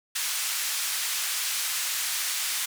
white band-pass noise, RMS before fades -29 dBFS, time 0.15-2.66 s, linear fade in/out 10 ms, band 1400 to 11000 Hz, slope 12 dB/octave, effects none

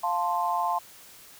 sine chord, F major, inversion none, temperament equal, 698.5 / 880 / 1046.5 Hz, F5 / A5 / C6, 0 / 0 / 0 cents, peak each -29 / -28 / -28 dBFS, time 0.03-0.79 s, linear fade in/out 10 ms, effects white hiss -50 dBFS RMS until 1.39 s

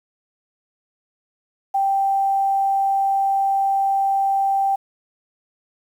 sine tone, 784 Hz, G5, in tune, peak -16 dBFS, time 1.74-4.76 s, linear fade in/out 10 ms, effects 8-bit

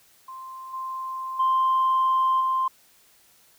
sine tone with level steps, 1046.5 Hz, C6, in tune, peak -36 / -29 / -17 / -20 dBFS, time 0.28-2.68 s, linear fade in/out 5 ms, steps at 0.73 / 1.39 / 2.4 s, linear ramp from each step 10 ms, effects tanh soft clip ceiling -15 dBFS + white hiss -58 dBFS RMS until 3.58 s

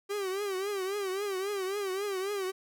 45% pulse tone with vibrato, 392 Hz, G4, in tune, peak -31 dBFS, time 0.09-2.52 s, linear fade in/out 20 ms, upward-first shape triangle, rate 3.7 Hz, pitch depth 120 cents each way, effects none

